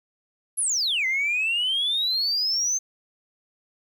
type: exponential two-way sweep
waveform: sine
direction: down then up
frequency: 11400 to 2031 to 6340 Hz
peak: -20 dBFS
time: 0.57-2.79 s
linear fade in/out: 20 ms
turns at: 1.06 s
effects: tanh soft clip ceiling -18 dBFS + 9-bit

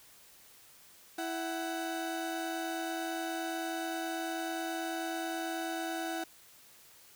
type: tone pair together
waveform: 30% pulse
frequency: 329.6 / 748.5 Hz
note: E4 / F#5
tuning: 0 / +20 cents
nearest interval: octave + major second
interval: 1420 cents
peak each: -34 / -35 dBFS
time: 1.18-6.24 s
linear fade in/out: 5 ms
effects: white hiss -58 dBFS RMS until 7.15 s

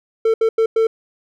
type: tone bursts at uneven times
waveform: triangle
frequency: 448.2 Hz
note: A4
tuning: 32 cents sharp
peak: -10 dBFS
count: 4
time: 0.25-0.34 / 0.41-0.49 / 0.58-0.66 / 0.76-0.87 s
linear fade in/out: 5 ms
effects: none

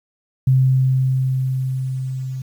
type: tone with level ramp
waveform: sine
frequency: 130.81 Hz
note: C3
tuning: in tune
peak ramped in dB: -10 to -24 dBFS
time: 0.47-2.42 s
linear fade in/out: 5 ms
effects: 8-bit

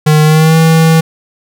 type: tone with pitch glide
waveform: square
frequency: 153.2 to 161.84 Hz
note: D#3 to E3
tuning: -27 to -32 cents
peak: -5 dBFS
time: 0.06-1.01 s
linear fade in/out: 10 ms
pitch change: +95 cents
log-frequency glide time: 0.23-0.57 s
effects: none

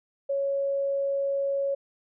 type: tone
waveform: sine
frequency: 554.4 Hz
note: C#5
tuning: in tune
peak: -24 dBFS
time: 0.29-1.75 s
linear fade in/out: 10 ms
effects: none

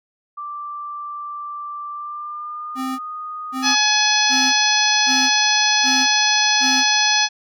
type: tone with pitch glide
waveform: sine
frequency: 1174.7 to 1237.4 Hz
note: D6 to D#6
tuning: 0 to -10 cents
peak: -27 dBFS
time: 0.37-3.75 s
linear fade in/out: 10 ms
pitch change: +90 cents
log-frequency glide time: 1.92-3.02 s
type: tone bursts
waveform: square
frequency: 261.6 Hz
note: C4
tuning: in tune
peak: -24 dBFS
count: 6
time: 2.75-6.84 s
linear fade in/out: 50 ms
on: 240 ms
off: 530 ms
type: harmonic tone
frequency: 846 Hz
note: G#5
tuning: 32 cents sharp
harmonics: 1 / 2 / 3 / 4 / 5 / 6 / 7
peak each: -22 / -22 / -22 / -22 / -22 / -22 / -22 dBFS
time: 3.62-7.29 s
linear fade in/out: 50 ms
effects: none

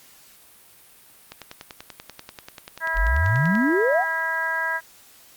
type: click train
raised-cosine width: 0.2 ms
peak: -19 dBFS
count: 24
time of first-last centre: 1.32-3.553 s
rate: 10.3 Hz
type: harmonic tone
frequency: 325.2 Hz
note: E4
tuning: 23 cents flat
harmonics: 2 / 3 / 4 / 5 / 6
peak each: -34 / -29 / -36 / -24 / -31 dBFS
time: 2.8-4.81 s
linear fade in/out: 50 ms
type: exponential sweep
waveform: sine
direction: up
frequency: 38.89 to 828 Hz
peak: -18 dBFS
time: 2.94-4.05 s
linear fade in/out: 50 ms
effects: white hiss -51 dBFS RMS until 5.36 s + Opus 48 kbps

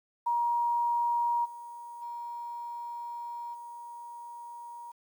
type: tone with level steps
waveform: sine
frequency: 948 Hz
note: A#5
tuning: 29 cents sharp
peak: -25 / -41 / -36 / -41 dBFS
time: 0.26-4.92 s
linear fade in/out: 10 ms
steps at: 1.44 / 2.01 / 3.53 s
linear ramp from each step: 20 ms
effects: 10-bit

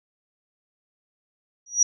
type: tone with exponential growth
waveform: sine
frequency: 5790 Hz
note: F#8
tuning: 38 cents flat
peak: -11 dBFS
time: 1.66-1.83 s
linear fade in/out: 5 ms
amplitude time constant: 35 ms
effects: none

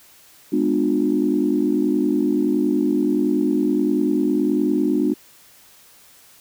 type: chord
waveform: sine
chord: G# diminished seventh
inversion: none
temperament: just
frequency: 207.7 / 249.2 / 299 / 358.8 Hz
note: G#3 / B3 / D4 / F4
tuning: 0 / +16 / +31 / +47 cents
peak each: -24 / -22 / -19 / -23 dBFS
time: 0.52-5.14 s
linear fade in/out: 10 ms
effects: tanh soft clip ceiling -6 dBFS + white hiss -50 dBFS RMS until 6.4 s

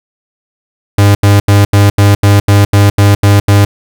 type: tone bursts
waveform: 45% pulse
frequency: 101.4 Hz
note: G#2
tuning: 41 cents flat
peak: -3 dBFS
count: 11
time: 0.98-3.65 s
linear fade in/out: 5 ms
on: 170 ms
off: 80 ms
effects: none

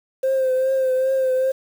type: tone with vibrato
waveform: sine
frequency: 523.3 Hz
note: C5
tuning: in tune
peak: -15 dBFS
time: 0.23-1.52 s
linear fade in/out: 10 ms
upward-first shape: triangle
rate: 2.5 Hz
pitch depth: 38 cents each way
effects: tanh soft clip ceiling -13 dBFS + 7-bit

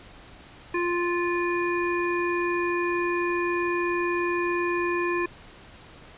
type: harmonic tone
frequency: 349.2 Hz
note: F4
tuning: in tune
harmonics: 1 / 3 / 5 / 7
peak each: -25 / -30 / -32 / -33 dBFS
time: 0.74-5.26 s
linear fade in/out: 5 ms
effects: pink hiss -48 dBFS RMS until 6.17 s + resampled to 8000 Hz

